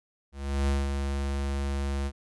square tone with ADSR envelope, 69.4 Hz, C#2, 3 cents sharp, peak -23 dBFS, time 0.32-2.12 s, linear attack 360 ms, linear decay 190 ms, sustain -5 dB, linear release 55 ms, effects resampled to 24000 Hz

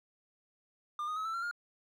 triangle tone with pitch steps, 1200 / 1240.2 / 1281.7 / 1324.6 / 1368.9 / 1414.7 Hz, D6 / D#6 / E6 / E6 / F6 / F6, +37 / -6 / -49 / +8 / -35 / +22 cents, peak -32 dBFS, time 0.99-1.512 s, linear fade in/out 2 ms, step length 87 ms, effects none

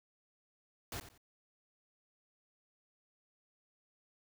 pink noise with echo, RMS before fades -42 dBFS, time 0.92-1 s, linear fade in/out 2 ms, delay 89 ms, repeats 2, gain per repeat -12 dB, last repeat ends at 1.178 s, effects none

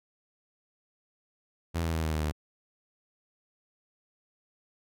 sawtooth tone with pitch steps, 83.6 / 82.02 / 80.47 / 78.95 / 77.46 / 76 Hz, E2 / E2 / E2 / D#2 / D#2 / D#2, +25 / -8 / -41 / +26 / -7 / -40 cents, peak -24 dBFS, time 1.74-2.322 s, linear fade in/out 20 ms, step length 97 ms, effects none

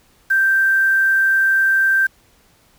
sine tone with quantisation, 1568 Hz, G6, in tune, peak -12 dBFS, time 0.3-2.07 s, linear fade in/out 10 ms, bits 6, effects pink hiss -55 dBFS RMS until 2.78 s

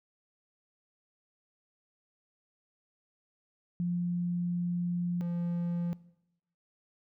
sine / triangle tone pair in turn, 175.1 / 172.69 Hz, F3 / F3, +5 / -19 cents, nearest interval unison, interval 24 cents, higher first, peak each -28 dBFS, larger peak neither, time 3.8-5.21 / 5.21-5.93 s, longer first, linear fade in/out 0 ms, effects noise-tail reverb RT60 0.9 s tail -21 dB re dry

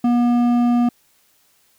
triangle tone with hard clipping, 240.8 Hz, B3, 44 cents flat, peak -15 dBFS, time 0.04-0.89 s, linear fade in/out 5 ms, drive 12 dB, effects white hiss -59 dBFS RMS until 1.78 s

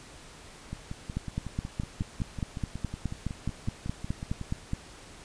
two click trains, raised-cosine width 5 ms, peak -23 / -17 dBFS, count 21 / 18, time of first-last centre 0.73-4.413 / 1.17-4.734 s, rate 5.43 / 4.77 Hz, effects pink hiss -49 dBFS RMS until 5.24 s + resampled to 22050 Hz

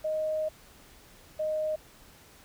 sine tone pair in turn, 622.3 / 619.2 Hz, D#5 / D#5, 0 / -9 cents, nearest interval unison, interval 9 cents, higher first, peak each -27 dBFS, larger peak neither, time 0.04-0.49 / 1.39-1.76 s, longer first, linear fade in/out 10 ms, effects pink hiss -55 dBFS RMS until 2.44 s

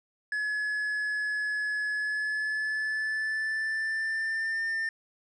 triangle tone with pitch glide, 1700 to 1801.1 Hz, G#6 to A6, +40 to +40 cents, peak -26 dBFS, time 0.32-4.89 s, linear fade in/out 2 ms, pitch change +100 cents, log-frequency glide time 1.91-4.66 s, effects resampled to 22050 Hz + 11-bit

